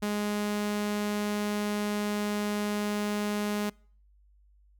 sawtooth tone, 207.7 Hz, G#3, in tune, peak -24 dBFS, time 0.02-3.7 s, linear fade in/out 10 ms, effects noise-tail reverb RT60 0.5 s tail -26 dB re dry + added 50 Hz sine -58 dBFS peak until 4.79 s

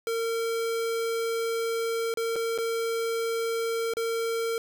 square tone with dropouts, 457.5 Hz, A#4, 32 cents flat, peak -27 dBFS, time 0.07-4.58 s, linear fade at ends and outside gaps 1 ms, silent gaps 2.14-2.172 / 2.358-2.362 / 2.578-2.585 / 3.937-3.969 s, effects none

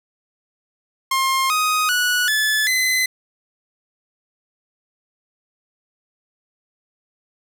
sawtooth tone with pitch steps, 1064 / 1250.8 / 1470.4 / 1728.5 / 2032 Hz, C6 / D#6 / F#6 / A6 / B6, +29 / +9 / -11 / -31 / +49 cents, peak -13 dBFS, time 1.11-3.06 s, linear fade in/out 5 ms, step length 390 ms, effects none

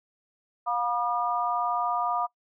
sine tone cluster, 712 / 967 / 1211 Hz, F5 / B5 / D#6, +33 / -37 / -47 cents, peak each -29 dBFS, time 0.66-2.27 s, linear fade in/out 20 ms, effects noise-tail reverb RT60 0.1 s tail -22 dB re dry

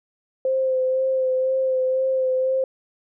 sine tone with vibrato, 521 Hz, C5, 7 cents flat, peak -18 dBFS, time 0.45-2.64 s, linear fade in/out 2 ms, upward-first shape sine, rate 2 Hz, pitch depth 20 cents each way, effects none

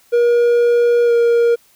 triangle tone with pitch glide, 476.5 to 470.2 Hz, A#4 to A#4, +38 to +15 cents, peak -8 dBFS, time 0.12-1.56 s, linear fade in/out 20 ms, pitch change -23 cents, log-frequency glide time 1.05-1.12 s, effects white hiss -53 dBFS RMS until 1.75 s

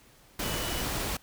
sine tone in noise, 2960 Hz, F#7, in tune, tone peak -40 dBFS, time 0.43-0.82 s, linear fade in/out 5 ms, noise pink, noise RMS -32 dBFS, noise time 0.39-1.17 s, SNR -11 dB, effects pink hiss -58 dBFS RMS until 1.22 s

